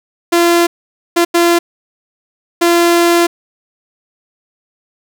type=tone bursts at uneven times; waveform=sawtooth; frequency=342.8 Hz; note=F4; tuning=32 cents flat; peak=-4 dBFS; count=4; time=0.32-0.67 / 1.16-1.25 / 1.34-1.59 / 2.61-3.27 s; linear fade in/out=10 ms; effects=none